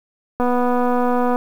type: click train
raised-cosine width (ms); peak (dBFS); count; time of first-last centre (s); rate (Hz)
1; -7; 237; 0.4-1.359; 246
effects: 7-bit